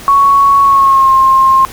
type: tone with pitch glide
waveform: sine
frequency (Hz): 1112 to 1063.6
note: C#6 to C6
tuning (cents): +5 to +28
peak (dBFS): -4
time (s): 0.08-1.65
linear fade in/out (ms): 0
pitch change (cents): -77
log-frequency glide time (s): 0.62-1.13
effects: pink hiss -30 dBFS RMS until 1.72 s